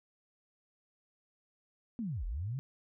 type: linear two-way sweep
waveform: sine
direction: down then up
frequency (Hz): 246.9 to 36.63 to 141.9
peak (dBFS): -34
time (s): 1.99-2.59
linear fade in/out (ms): 0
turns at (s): 2.25
effects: none